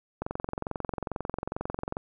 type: click train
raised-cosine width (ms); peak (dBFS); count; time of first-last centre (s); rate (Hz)
1; -17; 40; 0.22-1.969; 22.3
effects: none